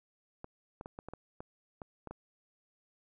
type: clicks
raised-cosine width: 1 ms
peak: -29 dBFS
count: 10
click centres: 0.444 / 0.811 / 0.859 / 0.989 / 1.086 / 1.136 / 1.405 / 1.818 / 2.073 / 2.11 s
effects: none